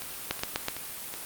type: two click trains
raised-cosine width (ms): 0.2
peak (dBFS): -9 / -20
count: 4 / 4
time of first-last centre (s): 0.31-0.684 / 0.02-1.139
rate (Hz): 8.02 / 2.68
effects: white hiss -39 dBFS RMS until 1.25 s + Opus 32 kbps